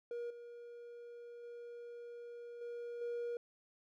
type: tone with level steps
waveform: triangle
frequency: 475.6 Hz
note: A#4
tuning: 35 cents sharp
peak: -37 / -47 / -45 / -40 / -35 dBFS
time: 0.11-3.37 s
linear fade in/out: 2 ms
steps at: 0.3 / 1.43 / 2.61 / 3.01 s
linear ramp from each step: 5 ms
effects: tanh soft clip ceiling -31 dBFS